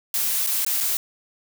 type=noise with dropouts; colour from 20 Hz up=blue; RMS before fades=-23 dBFS; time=0.14-0.97 s; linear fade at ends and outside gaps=1 ms; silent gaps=0.465-0.471 / 0.648-0.664 / 0.804-0.808 s; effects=none